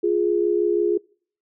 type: tone pair together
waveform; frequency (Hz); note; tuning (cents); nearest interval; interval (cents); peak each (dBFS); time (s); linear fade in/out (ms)
sine; 349.6 / 415.7; F4 / G#4; +2 / +2; minor third; 300; -20 / -20; 0.03-0.98; 10
effects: noise-tail reverb RT60 0.5 s tail -25 dB re dry